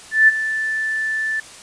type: tone with ADSR envelope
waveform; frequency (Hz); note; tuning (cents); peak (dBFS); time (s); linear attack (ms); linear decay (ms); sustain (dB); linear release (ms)
sine; 1760; A6; 0; -6; 0.11-1.4; 170; 24; -13; 4
effects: white hiss -40 dBFS RMS until 1.62 s + resampled to 22050 Hz